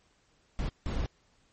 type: noise bursts at uneven times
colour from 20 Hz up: brown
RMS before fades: -31 dBFS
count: 2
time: 0.59-0.69 / 0.86-1.06 s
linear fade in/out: 0 ms
effects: pink hiss -68 dBFS RMS until 1.52 s + MP3 32 kbps